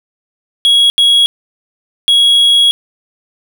triangle tone bursts at uneven times, 3322 Hz, G#7, in tune, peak -4 dBFS, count 3, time 0.65-0.9 / 0.98-1.26 / 2.08-2.71 s, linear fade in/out 0 ms, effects none

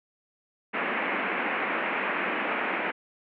white band-pass noise, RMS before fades -29 dBFS, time 0.73-2.92 s, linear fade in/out 20 ms, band 190 to 2500 Hz, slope 48 dB/octave, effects none

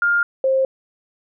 sine tone pair in turn, 1407 / 530.5 Hz, F6 / C5, +12 / +24 cents, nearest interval octave + perfect fourth, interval 1688 cents, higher first, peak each -14 / -14 dBFS, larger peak neither, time 0.02-0.23 / 0.44-0.65 s, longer neither, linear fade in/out 2 ms, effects none

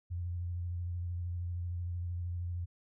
sine tone with vibrato, 87.5 Hz, F2, 4 cents sharp, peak -34 dBFS, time 0.1-2.66 s, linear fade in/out 20 ms, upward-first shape triangle, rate 13 Hz, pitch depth 35 cents each way, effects none

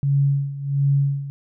sine tone with tremolo, 140 Hz, C#3, 18 cents sharp, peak -14 dBFS, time 0.03-1.3 s, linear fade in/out 0 ms, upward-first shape sine, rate 1.4 Hz, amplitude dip 80%, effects none

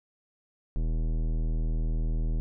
sine tone with tanh clipping, 40 Hz, D#1, 49 cents sharp, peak -27 dBFS, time 0.76-2.4 s, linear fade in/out 0 ms, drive 17 dB, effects none

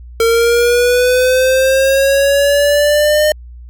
square linear sweep, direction up, 455.2 to 610 Hz, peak -9 dBFS, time 0.2-3.32 s, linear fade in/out 2 ms, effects added 60 Hz sine -30 dBFS peak until 3.69 s + MP3 96 kbps

